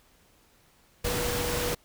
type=tone in noise; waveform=sine; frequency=485.1 Hz; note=B4; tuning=31 cents flat; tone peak=-32 dBFS; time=1.04-1.75 s; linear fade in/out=10 ms; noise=pink; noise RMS=-30 dBFS; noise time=1.04-1.75 s; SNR=-5 dB; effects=pink hiss -62 dBFS RMS until 1.84 s